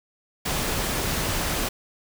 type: noise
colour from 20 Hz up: pink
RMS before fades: -26 dBFS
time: 0.45-1.69 s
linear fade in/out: 10 ms
effects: none